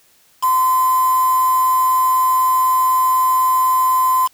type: tone with quantisation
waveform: sine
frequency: 1028 Hz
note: C6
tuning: 31 cents flat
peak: -12 dBFS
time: 0.42-4.28 s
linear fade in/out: 20 ms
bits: 4
effects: white hiss -54 dBFS RMS until 4.33 s